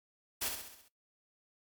white noise with echo, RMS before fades -34 dBFS, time 0.41-0.49 s, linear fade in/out 10 ms, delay 66 ms, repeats 6, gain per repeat -5 dB, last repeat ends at 0.886 s, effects noise-tail reverb RT60 0.2 s tail -24 dB re dry + MP3 96 kbps

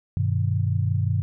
sine chord, G augmented, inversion none, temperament equal, 98 / 123.47 / 155.56 Hz, G2 / B2 / D#3, 0 / 0 / 0 cents, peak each -22 / -25 / -28 dBFS, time 0.17-1.22 s, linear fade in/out 0 ms, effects none

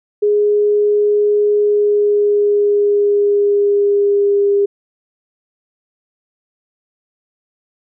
sine tone with pitch glide, 415.3 to 403 Hz, G#4 to G4, 0 to +48 cents, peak -10 dBFS, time 0.22-4.66 s, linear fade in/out 10 ms, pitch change -52 cents, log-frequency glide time 1.57-4.52 s, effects none

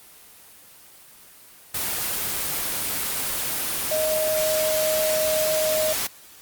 sine tone in noise, 623 Hz, D#5, 2 cents sharp, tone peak -21 dBFS, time 3.91-5.93 s, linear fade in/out 5 ms, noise white, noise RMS -26 dBFS, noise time 1.74-6.07 s, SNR +2 dB, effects white hiss -48 dBFS RMS until 6.41 s + Opus 24 kbps

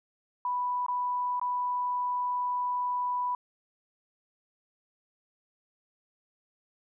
sine tone with dropouts, 987.8 Hz, B5, in tune, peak -27 dBFS, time 0.45-3.35 s, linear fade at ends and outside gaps 2 ms, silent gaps 0.864-0.883 / 1.397-1.414 s, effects none

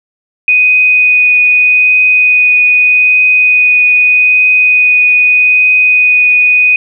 sine tone with vibrato, 2489 Hz, D#7, in tune, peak -4 dBFS, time 0.48-6.76 s, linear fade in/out 2 ms, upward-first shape triangle, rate 0.81 Hz, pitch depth 9 cents each way, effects none

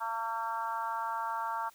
harmonic tone, 227.4 Hz, A#3, 43 cents flat, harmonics 3 / 4 / 5 / 6 / 7, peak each -44 / -34 / -39 / -39 / -46 dBFS, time 0-1.7 s, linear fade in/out 20 ms, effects white hiss -61 dBFS RMS until 1.74 s

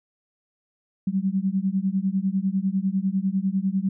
sine beating tone pair, 187.2 / 197.2 Hz, F#3 / G3, +20 / +11 cents, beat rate 10 Hz, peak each -24 dBFS, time 1.07-3.89 s, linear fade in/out 5 ms, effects none

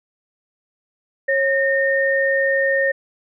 sine tone pair together, 544.6 / 1834 Hz, C#5 / A#6, -31 / -29 cents, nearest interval octave + major sixth, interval 2102 cents, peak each -18 dBFS, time 1.28-2.92 s, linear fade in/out 10 ms, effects none

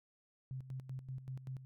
sine tone with tremolo, 130.81 Hz, C3, in tune, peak -40 dBFS, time 0.51-1.65 s, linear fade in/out 0 ms, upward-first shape square, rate 5.2 Hz, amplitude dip 70%, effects none

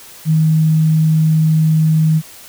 sine tone, 157.7 Hz, D#3, 24 cents sharp, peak -9 dBFS, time 0.25-2.22 s, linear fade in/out 50 ms, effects white hiss -38 dBFS RMS until 2.48 s

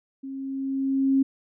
sine tone with level ramp, 270 Hz, C#4, 45 cents flat, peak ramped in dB -33 to -16 dBFS, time 0.23-1.23 s, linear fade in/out 10 ms, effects none

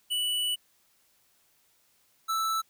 square tone pair in turn, 2960 / 1318.5 Hz, F#7 / E6, 0 / 0 cents, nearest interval octave + major second, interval 1400 cents, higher first, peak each -27 dBFS, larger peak neither, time 0.1-0.56 / 2.28-2.62 s, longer first, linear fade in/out 20 ms, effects white hiss -67 dBFS RMS until 2.69 s

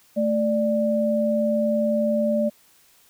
sine tone pair together, 221 / 590 Hz, A3 / D5, +8 / +8 cents, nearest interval octave + perfect fourth, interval 1700 cents, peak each -22 / -21 dBFS, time 0.16-2.5 s, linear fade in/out 20 ms, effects white hiss -57 dBFS RMS until 3.09 s

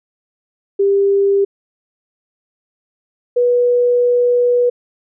sine tone pair in turn, 397.2 / 487.8 Hz, G4 / B4, +23 / -21 cents, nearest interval major third, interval 356 cents, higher second, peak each -10 dBFS, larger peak neither, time 0.79-1.45 / 3.36-4.7 s, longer second, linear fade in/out 10 ms, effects none

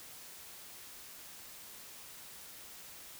silence, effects white hiss -51 dBFS RMS until 3.19 s

